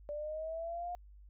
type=linear sweep; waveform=sine; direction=up; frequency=583 to 713 Hz; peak=-37 dBFS; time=0.09-0.95 s; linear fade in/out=0 ms; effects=added 50 Hz sine -53 dBFS peak until 1.29 s